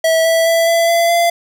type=tone with pitch steps; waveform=square; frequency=650 / 656.8 / 663.7 / 670.6 / 677.6 / 684.7 Hz; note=E5 / E5 / E5 / E5 / E5 / F5; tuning=-24 / -6 / +12 / +30 / +48 / -34 cents; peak=-11 dBFS; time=0.04-1.3 s; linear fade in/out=5 ms; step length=210 ms; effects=none